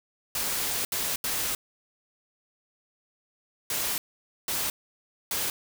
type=noise bursts at uneven times; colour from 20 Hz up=white; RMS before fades=-29 dBFS; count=6; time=0.35-0.85 / 0.92-1.16 / 1.24-1.55 / 3.7-3.98 / 4.48-4.7 / 5.31-5.5 s; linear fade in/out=2 ms; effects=none